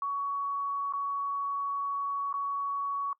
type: tone with dropouts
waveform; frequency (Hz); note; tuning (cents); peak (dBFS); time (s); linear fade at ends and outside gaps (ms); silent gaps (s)
sine; 1122; C#6; +21; -29; 0.02-3.13; 2; 0.925-0.935 / 2.328-2.339
effects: noise-tail reverb RT60 0.1 s tail -21 dB re dry